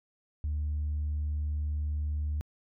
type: tone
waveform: sine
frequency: 75 Hz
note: D2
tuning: 37 cents sharp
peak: -27 dBFS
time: 0.44-2.41 s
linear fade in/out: 0 ms
effects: tanh soft clip ceiling -26 dBFS